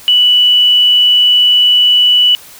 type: tone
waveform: sine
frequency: 2960 Hz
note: F#7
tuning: in tune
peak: -5 dBFS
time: 0.08-2.35 s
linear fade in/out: 0 ms
effects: white hiss -36 dBFS RMS until 2.59 s